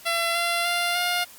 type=tone with pitch steps; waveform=10% pulse; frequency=676 / 686.6 / 697.4 / 708.4 Hz; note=E5 / F5 / F5 / F5; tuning=+43 / -30 / -3 / +24 cents; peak=-14 dBFS; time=0.05-1.25 s; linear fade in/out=20 ms; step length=300 ms; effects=white hiss -47 dBFS RMS until 1.38 s + Opus 48 kbps